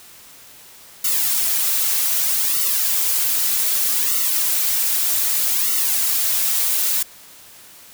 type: noise with flanger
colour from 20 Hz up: blue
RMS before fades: -19 dBFS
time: 1.04-7.03 s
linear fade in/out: 5 ms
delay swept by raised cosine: 1.2 to 5 ms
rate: 0.64 Hz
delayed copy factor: -0.85
effects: white hiss -44 dBFS RMS until 7.93 s